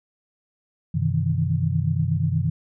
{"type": "tone cluster", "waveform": "sine", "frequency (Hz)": [95.1, 129.1, 153.6, 162], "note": ["F#2", "C3", "D#3", "E3"], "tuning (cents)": [48, -23, -22, -30], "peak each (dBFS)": -25, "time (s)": [0.94, 2.5], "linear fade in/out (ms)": 10, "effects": []}